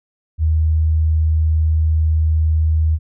sine tone, 78.9 Hz, D#2, 25 cents sharp, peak -12 dBFS, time 0.38-2.99 s, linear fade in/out 50 ms, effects none

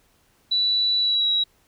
sine tone with pitch glide, 3951 to 3870 Hz, B7 to B7, 0 to -36 cents, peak -18 dBFS, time 0.51-1.44 s, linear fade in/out 10 ms, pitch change -36 cents, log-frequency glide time 0.99-1.29 s, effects pink hiss -62 dBFS RMS until 1.67 s

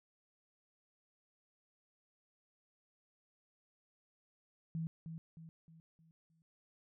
sine tone with echo, 162.7 Hz, E3, 22 cents flat, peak -36 dBFS, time 4.75-4.87 s, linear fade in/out 0 ms, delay 310 ms, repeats 5, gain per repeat -7 dB, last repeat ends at 6.42 s, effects none

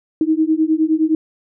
sine beating tone pair, 311.1 / 320.8 Hz, D#4 / E4, 0 / -47 cents, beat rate 9.7 Hz, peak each -16 / -16 dBFS, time 0.21-1.15 s, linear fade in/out 2 ms, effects none

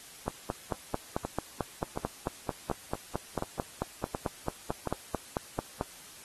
two click trains, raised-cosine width 1 ms, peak -16 / -18 dBFS, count 26 / 6, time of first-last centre 0.28-5.811 / 1.25-4.873 s, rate 4.52 / 1.38 Hz, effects white hiss -50 dBFS RMS until 6.24 s + AAC 32 kbps

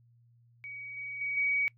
sine tone with level steps, 2261 Hz, C#7, 34 cents sharp, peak -40 / -37 / -31 / -26 dBFS, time 0.64-1.68 s, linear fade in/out 0 ms, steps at 0.97 / 1.21 / 1.37 s, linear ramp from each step 2 ms, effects noise-tail reverb RT60 0.1 s tail -23 dB re dry + added 118 Hz sine -60 dBFS peak until 1.77 s

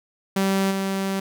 sawtooth tone with level steps, 193.8 Hz, G3, 20 cents flat, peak -15 / -19 dBFS, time 0.36-1.2 s, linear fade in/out 5 ms, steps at 0.7 s, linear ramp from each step 20 ms, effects none

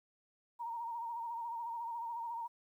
sine tone with vibrato, 932.3 Hz, A#5, in tune, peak -38 dBFS, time 0.59-2.48 s, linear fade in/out 20 ms, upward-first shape sine, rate 14 Hz, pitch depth 46 cents each way, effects 12-bit

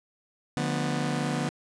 sawtooth chord, B half-diminished seventh, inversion first, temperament just, 148.16 / 177.8 / 222.2 / 246.9 Hz, D3 / F3 / A3 / B3, +16 / +31 / +17 / 0 cents, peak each -26 / -30 / -32 / -27 dBFS, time 0.57-1.49 s, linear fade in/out 0 ms, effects resampled to 22050 Hz

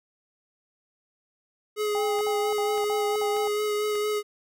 square tone with vibrato, 420.4 Hz, G#4, 21 cents sharp, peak -25 dBFS, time 1.76-4.23 s, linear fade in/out 50 ms, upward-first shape sine, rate 4.4 Hz, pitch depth 16 cents each way
sine tone bursts, 802 Hz, G5, 39 cents sharp, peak -29 dBFS, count 5, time 1.95-3.474 s, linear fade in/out 0 ms, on 260 ms, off 56 ms
click train, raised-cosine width 0.3 ms, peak -27 dBFS, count 4, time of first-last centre 2.19-3.955 s, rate 1.7 Hz
effects none

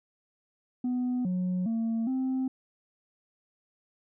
sine tone with pitch steps, 249.1 / 182.1 / 226.8 / 260.9 Hz, B3 / F#3 / A#3 / C4, +15 / -27 / -47 / -5 cents, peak -24 dBFS, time 0.84-2.48 s, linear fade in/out 5 ms, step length 410 ms, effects tanh soft clip ceiling -25 dBFS

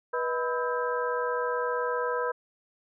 sine tone cluster, 488.7 / 628 / 997 / 1296 / 1588 Hz, B4 / D#5 / B5 / E6 / G6, -18 / +16 / +16 / -30 / +22 cents, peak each -29 / -38 / -32 / -35 / -35 dBFS, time 0.13-2.32 s, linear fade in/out 10 ms, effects none

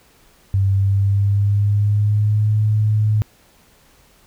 sine tone with pitch glide, 97.5 to 106.94 Hz, G2 to A2, -9 to -49 cents, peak -13 dBFS, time 0.54-3.22 s, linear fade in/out 0 ms, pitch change +160 cents, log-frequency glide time 0.71-2.56 s, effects pink hiss -53 dBFS RMS until 4.26 s

